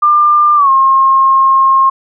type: tone with pitch glide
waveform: sine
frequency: 1196 to 1071.7 Hz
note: D6 to C6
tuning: +31 to +41 cents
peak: -5 dBFS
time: 0.02-1.9 s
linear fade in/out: 10 ms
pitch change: -190 cents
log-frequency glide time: 0.56-0.7 s
effects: none